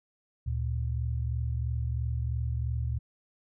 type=tone pair together; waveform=sine; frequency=73.2 / 116.2 Hz; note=D2 / A#2; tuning=-5 / -5 cents; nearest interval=minor sixth; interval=800 cents; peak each=-30 / -31 dBFS; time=0.46-2.99 s; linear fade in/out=10 ms; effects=none